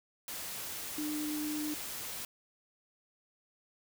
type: tone in noise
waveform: sine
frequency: 301.5 Hz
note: D4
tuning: 46 cents sharp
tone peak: -34 dBFS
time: 0.98-1.74 s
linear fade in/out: 2 ms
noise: white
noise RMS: -41 dBFS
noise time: 0.28-2.25 s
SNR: +4 dB
effects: none